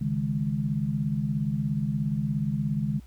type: chord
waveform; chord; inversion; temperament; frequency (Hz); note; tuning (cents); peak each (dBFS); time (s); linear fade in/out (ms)
sine; C# suspended second; none; equal; 138.59 / 155.56 / 207.7; C#3 / D#3 / G#3; 0 / 0 / 0; -29; 0.01-3; 5
effects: added 60 Hz sine -45 dBFS peak until 3.06 s + pink hiss -61 dBFS RMS until 3.06 s